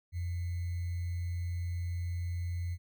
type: tone with sample-and-hold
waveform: sine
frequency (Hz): 87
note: F2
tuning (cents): -6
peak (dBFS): -32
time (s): 0.12-2.78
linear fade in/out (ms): 50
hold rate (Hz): 2100
effects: none